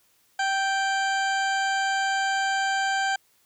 harmonic tone with a mistuned harmonic, 784 Hz, G5, in tune, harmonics 1 / 2 / 3 / 4 / 5 / 6 / 8 / 9 / 10, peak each -25 / -26 / -38 / -35 / -45 / -38 / -47 / -39 / -49 dBFS, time 0.39-3.16 s, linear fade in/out 5 ms, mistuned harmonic 1, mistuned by -17 cents, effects white hiss -64 dBFS RMS until 3.45 s

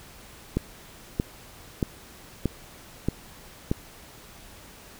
click train, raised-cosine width 3 ms, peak -10 dBFS, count 6, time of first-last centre 0.57-3.715 s, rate 1.59 Hz, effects pink hiss -48 dBFS RMS until 4.99 s

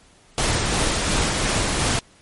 pink noise with tremolo, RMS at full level -20 dBFS, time 0.38-1.99 s, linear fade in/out 0 ms, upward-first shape sine, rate 2.8 Hz, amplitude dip 25%, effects pink hiss -53 dBFS RMS until 2.21 s + MP3 48 kbps

